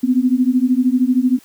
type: beating tone pair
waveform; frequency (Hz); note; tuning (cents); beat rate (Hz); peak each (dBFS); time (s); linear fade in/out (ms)
sine; 246.9 / 259.9; B3 / C4; 0 / -11; 13; -15; 0.03-1.39; 10
effects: white hiss -49 dBFS RMS until 1.44 s